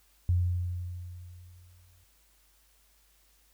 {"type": "tone with exponential decay", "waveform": "sine", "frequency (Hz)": 88.8, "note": "F2", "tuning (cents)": 29, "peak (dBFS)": -21, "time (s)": [0.29, 2.04], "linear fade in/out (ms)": 0, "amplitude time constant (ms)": 380, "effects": ["added 50 Hz sine -66 dBFS peak until 3.53 s", "white hiss -66 dBFS RMS until 3.53 s"]}